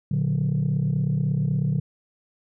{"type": "chord", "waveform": "sine", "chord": "Bb augmented", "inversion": "none", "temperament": "just", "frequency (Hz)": [116.54, 145.68, 182.1], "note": ["Bb2", "D3", "F#3"], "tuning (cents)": [0, -14, -27], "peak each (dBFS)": [-26, -21, -25], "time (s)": [0.11, 1.8], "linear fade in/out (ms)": 5, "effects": ["tanh soft clip ceiling -16 dBFS"]}